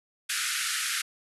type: band-pass noise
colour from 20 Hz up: pink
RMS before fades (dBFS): -30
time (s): 0.29-1.02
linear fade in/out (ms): 10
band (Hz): 1300 to 12000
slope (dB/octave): 96
effects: none